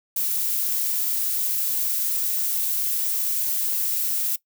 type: noise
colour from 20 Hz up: violet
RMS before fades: -24 dBFS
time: 0.16-4.36 s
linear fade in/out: 5 ms
effects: noise-tail reverb RT60 0.1 s tail -19 dB re dry